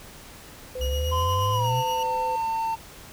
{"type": "tone", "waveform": "sine", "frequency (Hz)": 508, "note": "B4", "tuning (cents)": 49, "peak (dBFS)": -30, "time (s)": [0.75, 2.36], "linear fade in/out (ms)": 5}
{"type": "exponential sweep", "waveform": "sine", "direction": "up", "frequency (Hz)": [63, 131.5], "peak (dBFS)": -24, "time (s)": [0.78, 1.84], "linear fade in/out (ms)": 50}
{"type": "tone with tremolo", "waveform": "35% pulse", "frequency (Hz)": 2889, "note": "F#7", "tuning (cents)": -42, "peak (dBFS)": -30, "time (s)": [0.81, 2.03], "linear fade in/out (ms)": 2, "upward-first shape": "sine", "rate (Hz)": 8.4, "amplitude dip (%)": 50}
{"type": "tone with pitch glide", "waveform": "triangle", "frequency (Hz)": [1029, 901], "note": ["C6", "A5"], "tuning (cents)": [-29, 41], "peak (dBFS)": -22, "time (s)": [1.11, 2.76], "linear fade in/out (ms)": 20, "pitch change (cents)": -230, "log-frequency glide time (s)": [1.52, 1.72]}
{"effects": ["pink hiss -45 dBFS RMS until 3.12 s"]}